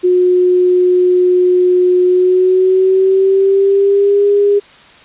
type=tone with pitch glide; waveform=sine; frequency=361.8 to 406.1 Hz; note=F#4 to G#4; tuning=-39 to -39 cents; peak=-7 dBFS; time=0.03-4.6 s; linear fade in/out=20 ms; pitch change=+200 cents; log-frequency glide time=2.04-4.27 s; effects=white hiss -41 dBFS RMS until 5.04 s + resampled to 8000 Hz